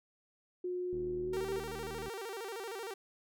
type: tone with pitch glide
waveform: sine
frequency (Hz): 360.5 to 388.6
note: F#4 to G4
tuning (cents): -45 to -15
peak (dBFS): -34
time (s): 0.64-1.59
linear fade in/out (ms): 5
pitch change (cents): +130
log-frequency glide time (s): 1.22-1.48
type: click train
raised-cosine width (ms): 3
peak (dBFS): -36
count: 91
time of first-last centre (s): 0.93-2.082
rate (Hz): 78.1
type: tone with vibrato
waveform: sawtooth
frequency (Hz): 423.1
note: G#4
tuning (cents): +32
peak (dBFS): -36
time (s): 1.33-2.94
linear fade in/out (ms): 5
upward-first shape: square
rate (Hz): 13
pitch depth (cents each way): 150
effects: none